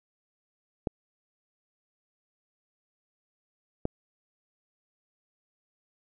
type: clicks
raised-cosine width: 2 ms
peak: -14 dBFS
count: 2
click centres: 0.872 / 3.854 s
effects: none